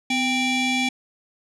30% pulse ring-modulated tone, 1046.5 Hz, C6, in tune, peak -14 dBFS, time 0.1-0.89 s, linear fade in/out 5 ms, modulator 1300 Hz, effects low-pass 7000 Hz 12 dB/octave

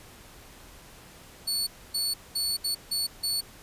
sawtooth tone bursts at uneven times, 4435 Hz, C#8, in tune, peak -23 dBFS, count 6, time 1.47-1.67 / 1.94-2.14 / 2.35-2.57 / 2.64-2.75 / 2.91-3.07 / 3.23-3.41 s, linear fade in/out 10 ms, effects pink hiss -50 dBFS RMS until 3.62 s + resampled to 32000 Hz

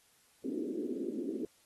white band-pass noise, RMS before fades -37 dBFS, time 0.44-1.45 s, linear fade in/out 2 ms, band 230 to 400 Hz, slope 48 dB/octave, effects white hiss -67 dBFS RMS until 1.65 s + AAC 32 kbps

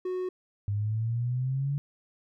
triangle tone, 367.4 Hz, F#4, 12 cents flat, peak -27 dBFS, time 0.05-0.29 s, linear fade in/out 5 ms
sine exponential sweep, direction up, 100.4 to 144.2 Hz, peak -26 dBFS, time 0.68-1.78 s, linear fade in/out 0 ms
effects none

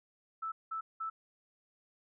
sine tone bursts, 1316 Hz, E6, 3 cents flat, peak -35 dBFS, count 3, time 0.42-1.1 s, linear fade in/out 10 ms, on 100 ms, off 190 ms, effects none

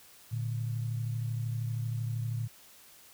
sine tone pair together, 114 / 146.83 Hz, A#2 / D3, -38 / 0 cents, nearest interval major third, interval 438 cents, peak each -31 / -39 dBFS, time 0.31-2.48 s, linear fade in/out 20 ms, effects white hiss -56 dBFS RMS until 3.13 s

